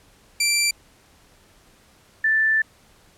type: tone pair in turn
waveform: 15% pulse / sine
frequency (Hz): 2349 / 1764.1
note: D7 / A6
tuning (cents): 0 / +4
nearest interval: perfect fourth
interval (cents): 496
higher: first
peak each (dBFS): -11 / -16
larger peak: first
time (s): 0.4-0.71 / 2.24-2.62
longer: second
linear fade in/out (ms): 5
effects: pink hiss -55 dBFS RMS until 3.17 s + low-pass 12000 Hz 12 dB/octave